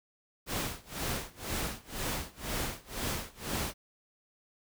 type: noise with tremolo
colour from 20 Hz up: pink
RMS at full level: -33 dBFS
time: 0.46-3.74 s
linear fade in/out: 50 ms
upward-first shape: sine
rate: 2 Hz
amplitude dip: 95%
effects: none